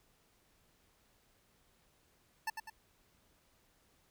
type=tone with echo; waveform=25% pulse; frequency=883 Hz; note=A5; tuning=6 cents sharp; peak=-30 dBFS; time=2.47-2.5 s; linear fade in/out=5 ms; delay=100 ms; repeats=2; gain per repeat=-6 dB; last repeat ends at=2.7 s; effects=pink hiss -71 dBFS RMS until 4.1 s